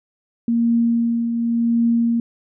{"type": "tone with tremolo", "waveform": "sine", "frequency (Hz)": 233.1, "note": "A#3", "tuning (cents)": 0, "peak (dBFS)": -13, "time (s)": [0.48, 2.2], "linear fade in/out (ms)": 2, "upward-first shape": "triangle", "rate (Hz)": 0.9, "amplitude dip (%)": 50, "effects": []}